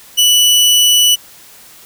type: tone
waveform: sawtooth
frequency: 2960 Hz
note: F#7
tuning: in tune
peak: -4 dBFS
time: 0.17-1.16 s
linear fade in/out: 20 ms
effects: white hiss -40 dBFS RMS until 1.85 s